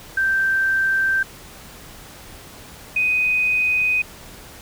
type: tone pair in turn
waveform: sine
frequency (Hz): 1565 / 2499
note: G6 / D#7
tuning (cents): -3 / +7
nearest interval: minor sixth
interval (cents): 810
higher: second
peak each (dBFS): -16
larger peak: neither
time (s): 0.17-1.23 / 2.96-4.02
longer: neither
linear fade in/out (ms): 5
effects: pink hiss -41 dBFS RMS until 4.61 s